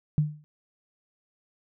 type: tone with exponential decay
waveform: sine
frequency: 150.6 Hz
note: D3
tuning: 44 cents sharp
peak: -16 dBFS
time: 0.18-0.44 s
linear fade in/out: 0 ms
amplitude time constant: 56 ms
effects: none